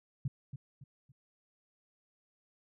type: tone with echo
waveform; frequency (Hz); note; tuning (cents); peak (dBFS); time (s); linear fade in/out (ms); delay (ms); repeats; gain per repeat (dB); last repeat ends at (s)
sine; 134.7; C#3; -49; -30; 0.25-0.28; 5; 280; 3; -9; 1.12
effects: none